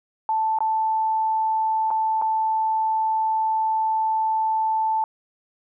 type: tone with dropouts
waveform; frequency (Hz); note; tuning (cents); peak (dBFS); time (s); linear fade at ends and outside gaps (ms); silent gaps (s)
sine; 880; A5; 0; -19; 0.29-5.04; 1; 0.587-0.605 / 1.905-1.911 / 2.215-2.221
effects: none